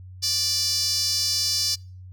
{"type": "tone with high-pass filter", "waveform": "sawtooth", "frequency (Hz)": 587.3, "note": "D5", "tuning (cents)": 0, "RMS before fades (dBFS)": -24, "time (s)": [0.22, 1.76], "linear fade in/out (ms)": 20, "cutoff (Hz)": 5000, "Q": 7.2, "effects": ["noise-tail reverb RT60 0.4 s tail -26 dB re dry", "added 92 Hz sine -39 dBFS peak until 2.12 s"]}